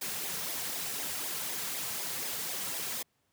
white noise with flanger, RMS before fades -36 dBFS, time 0.01-3.03 s, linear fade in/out 10 ms, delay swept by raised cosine 0.68 to 3.48 ms, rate 4 Hz, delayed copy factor -0.65, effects pink hiss -75 dBFS RMS until 3.32 s + high-pass 80 Hz 12 dB/octave

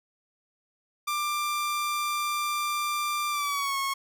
sawtooth tone with pitch glide, 1186 to 1093.9 Hz, D6 to C#6, +17 to -23 cents, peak -23 dBFS, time 1.07-3.94 s, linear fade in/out 10 ms, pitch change -140 cents, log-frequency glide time 3.3-3.77 s, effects none

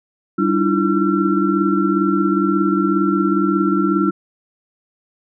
sine tone cluster, 193.4 / 295.9 / 321 / 338 / 1355 Hz, G3 / D4 / E4 / E4 / E6, -23 / +13 / -46 / +43 / +47 cents, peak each -19 / -19 / -24 / -19 / -22 dBFS, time 0.38-4.11 s, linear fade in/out 10 ms, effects none

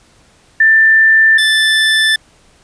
sine / 25% pulse tone pair in turn, 1778 / 1760.6 Hz, A6 / A6, +18 / +1 cents, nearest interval unison, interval 17 cents, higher first, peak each -5 dBFS, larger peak neither, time 0.6-1.38 / 1.38-2.16 s, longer neither, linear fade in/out 5 ms, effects pink hiss -49 dBFS RMS until 2.63 s + resampled to 22050 Hz

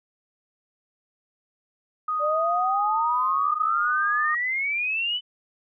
sine tone with pitch glide, 1244.5 to 1221 Hz, D#6 to D#6, 0 to -33 cents, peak -23 dBFS, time 2.08-4.35 s, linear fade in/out 5 ms, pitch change -33 cents, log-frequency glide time 3.33-3.9 s
sine exponential sweep, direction up, 580 to 3027 Hz, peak -23 dBFS, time 2.19-5.21 s, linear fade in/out 50 ms
effects none

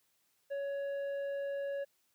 triangle tone with tanh clipping, 559 Hz, C#5, 14 cents sharp, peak -36 dBFS, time 0.5-1.85 s, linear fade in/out 20 ms, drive 11 dB, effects white hiss -75 dBFS RMS until 2.14 s + high-pass 80 Hz 12 dB/octave

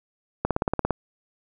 click train, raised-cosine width 1 ms, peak -8 dBFS, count 9, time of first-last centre 0.45-0.907 s, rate 17.5 Hz, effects none

